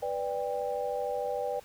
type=chord; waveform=sine; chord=G major; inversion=first; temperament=equal with one note detuned; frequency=493.9 / 587.3 / 794.9 Hz; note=B4 / D5 / G5; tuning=0 / 0 / +24 cents; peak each=-33 / -34 / -35 dBFS; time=0.02-1.6 s; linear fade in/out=10 ms; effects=pink hiss -55 dBFS RMS until 1.64 s